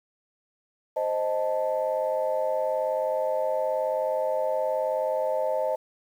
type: chord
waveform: sine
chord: A diminished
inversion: first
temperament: equal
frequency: 523.3 / 622.3 / 880 Hz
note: C5 / Eb5 / A5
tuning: 0 / 0 / 0 cents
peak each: -27 / -26 / -31 dBFS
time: 0.96-5.76 s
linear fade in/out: 10 ms
effects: tanh soft clip ceiling -15 dBFS + 9-bit